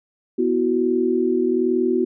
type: chord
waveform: sine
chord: B suspended fourth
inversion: none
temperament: just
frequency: 246.9 / 329.3 / 370.4 Hz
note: B3 / E4 / F#4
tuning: 0 / -2 / +2 cents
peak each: -22 / -23 / -19 dBFS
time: 0.38-2.05 s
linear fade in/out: 10 ms
effects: none